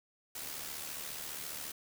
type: noise with amplitude modulation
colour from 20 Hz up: white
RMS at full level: -40 dBFS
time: 0.35-1.72 s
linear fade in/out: 5 ms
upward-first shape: sine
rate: 74.6 Hz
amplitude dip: 50%
effects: none